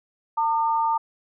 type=tone pair together; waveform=sine; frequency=906 / 1209.4 Hz; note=A#5 / D#6; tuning=-50 / -50 cents; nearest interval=perfect fourth; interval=500 cents; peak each=-20 / -27 dBFS; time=0.37-0.98 s; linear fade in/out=10 ms; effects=none